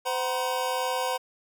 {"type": "tone cluster", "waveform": "square", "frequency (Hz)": [513, 750, 952, 1034], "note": ["C5", "F#5", "A#5", "C6"], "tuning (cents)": [-34, 23, 36, -21], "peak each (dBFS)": [-31, -33, -32, -35], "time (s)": [0.05, 1.18], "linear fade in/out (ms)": 20, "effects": []}